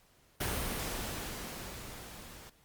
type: noise with level ramp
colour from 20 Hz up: pink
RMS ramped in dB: -33 to -51 dBFS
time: 0.4-2.5 s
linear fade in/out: 10 ms
effects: pink hiss -66 dBFS RMS until 2.64 s + Opus 48 kbps